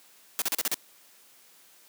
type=noise bursts; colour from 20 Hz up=white; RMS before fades=-27 dBFS; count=6; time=0.39-0.743 s; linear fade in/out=0 ms; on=28 ms; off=37 ms; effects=white hiss -57 dBFS RMS until 1.88 s + high-pass 200 Hz 12 dB/octave